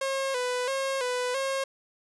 sawtooth tone with vibrato, 518 Hz, C5, 17 cents flat, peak -23 dBFS, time 0.01-1.64 s, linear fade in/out 5 ms, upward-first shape square, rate 1.5 Hz, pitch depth 71 cents each way, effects resampled to 24000 Hz + 10-bit

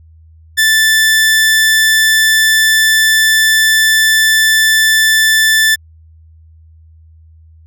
sawtooth tone, 1760 Hz, A6, in tune, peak -4 dBFS, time 0.57-5.76 s, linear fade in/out 20 ms, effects added 80 Hz sine -39 dBFS peak until 7.66 s

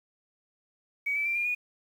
sine tone with pitch steps, 2265 / 2311 / 2358 / 2407 / 2456 Hz, C#7 / D7 / D7 / D7 / D#7, +37 / -28 / +6 / +42 / -23 cents, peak -26 dBFS, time 1.06-1.55 s, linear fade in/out 10 ms, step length 98 ms, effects 9-bit

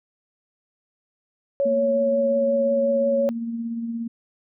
sine tone with vibrato, 556 Hz, C#5, 5 cents sharp, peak -18 dBFS, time 1.6-3.29 s, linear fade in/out 0 ms, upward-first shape triangle, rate 5.6 Hz, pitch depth 12 cents each way
sine tone with tremolo, 231.3 Hz, A#3, 13 cents flat, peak -24 dBFS, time 1.65-4.08 s, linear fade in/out 10 ms, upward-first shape sine, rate 17 Hz, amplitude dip 35%
effects none

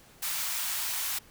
white high-pass noise, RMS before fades -32 dBFS, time 0.22-1.19 s, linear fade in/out 10 ms, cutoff 800 Hz, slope 24 dB/octave, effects pink hiss -56 dBFS RMS until 1.3 s

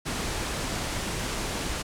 pink low-pass noise, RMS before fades -31 dBFS, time 0.05-1.83 s, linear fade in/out 20 ms, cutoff 10000 Hz, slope 24 dB/octave, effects none

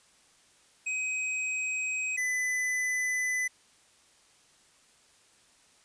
square tone pair in turn, 2525 / 2004 Hz, D#7 / B6, +25 / +25 cents, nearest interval major third, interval 400 cents, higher first, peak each -30 / -28 dBFS, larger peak second, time 0.86-2.17 / 2.17-3.48 s, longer neither, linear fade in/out 10 ms, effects white hiss -62 dBFS RMS until 5.84 s + resampled to 22050 Hz

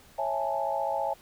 sine chord, A major seventh, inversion first, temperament just, 550 / 660 / 825 / 880 Hz, C#5 / E5 / G#5 / A5, -14 / +2 / -12 / 0 cents, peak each -33 / -32 / -31 / -33 dBFS, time 0.18-1.14 s, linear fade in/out 10 ms, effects pink hiss -56 dBFS RMS until 1.21 s

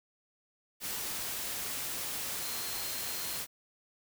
sine tone in noise, 4186 Hz, C8, in tune, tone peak -45 dBFS, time 2.38-3.41 s, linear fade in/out 50 ms, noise white, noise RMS -37 dBFS, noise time 0.8-3.47 s, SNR -11 dB, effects none

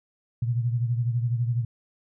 sine beating tone pair, 118 / 130 Hz, A#2 / C3, +22 / -11 cents, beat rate 12 Hz, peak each -23 / -30 dBFS, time 0.42-1.65 s, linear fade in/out 5 ms, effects none

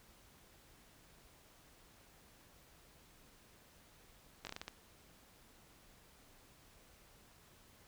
slowing click train, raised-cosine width 0.2 ms, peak -26 dBFS, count 7, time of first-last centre 4.45-4.681 s, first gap 19 ms, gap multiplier 1.28, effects pink hiss -64 dBFS RMS until 7.87 s

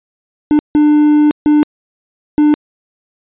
triangle tone bursts at uneven times, 298.7 Hz, D4, 29 cents sharp, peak -4 dBFS, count 4, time 0.51-0.59 / 0.75-1.31 / 1.46-1.63 / 2.38-2.54 s, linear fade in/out 0 ms, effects resampled to 8000 Hz

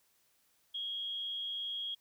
sine tone with amplitude modulation, 3279 Hz, G#7, 23 cents flat, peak -34 dBFS, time 0.74-1.95 s, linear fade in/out 10 ms, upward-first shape sine, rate 201 Hz, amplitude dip 40%, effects white hiss -72 dBFS RMS until 2 s

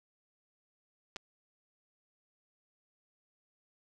clicks, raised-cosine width 0.2 ms, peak -22 / -24 dBFS, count 2, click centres 1.161 / 1.166 s, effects none

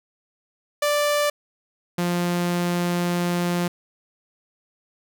sawtooth tone pair in turn, 587.3 / 175.21 Hz, D5 / F3, 0 / +6 cents, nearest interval octave + major sixth, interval 2094 cents, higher first, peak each -15 / -17 dBFS, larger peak first, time 0.82-1.3 / 1.98-3.68 s, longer second, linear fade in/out 5 ms, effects none

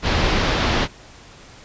pink low-pass noise, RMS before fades -19 dBFS, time 0.02-0.88 s, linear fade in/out 50 ms, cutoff 4800 Hz, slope 24 dB/octave, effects pink hiss -44 dBFS RMS until 1.64 s + resampled to 16000 Hz

